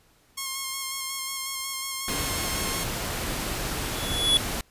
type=tone with vibrato; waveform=5% pulse; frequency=1075 Hz; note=C6; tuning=47 cents sharp; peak=-18 dBFS; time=0.37-2.84 s; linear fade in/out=10 ms; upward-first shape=square; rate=5.5 Hz; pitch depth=19 cents each way
type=noise; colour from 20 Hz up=pink; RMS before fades=-30 dBFS; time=2.08-4.61 s; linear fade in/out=2 ms
type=tone with exponential growth; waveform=square; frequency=3400 Hz; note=G#7; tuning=40 cents sharp; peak=-16 dBFS; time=3.72-4.37 s; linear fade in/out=0 ms; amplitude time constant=140 ms
effects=pink hiss -61 dBFS RMS until 4.7 s + resampled to 32000 Hz

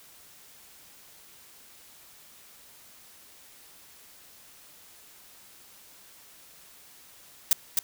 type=noise with echo; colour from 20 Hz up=blue; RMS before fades=-19 dBFS; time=7.51-7.53 s; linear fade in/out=2 ms; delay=260 ms; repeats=1; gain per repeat=-4 dB; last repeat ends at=7.79 s; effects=white hiss -53 dBFS RMS until 7.83 s

